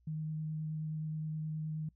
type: tone with vibrato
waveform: sine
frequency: 155.56 Hz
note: D#3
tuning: in tune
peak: -35 dBFS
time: 0.07-1.89 s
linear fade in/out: 5 ms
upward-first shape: sine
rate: 9.5 Hz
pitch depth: 10 cents each way
effects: noise-tail reverb RT60 0.1 s tail -24 dB re dry + added 60 Hz sine -66 dBFS peak until 1.95 s